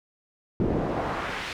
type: noise with band-pass filter sweep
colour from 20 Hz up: brown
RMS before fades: -28 dBFS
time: 0.6-1.53 s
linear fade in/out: 2 ms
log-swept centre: 270 to 3200 Hz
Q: 1.1
effects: none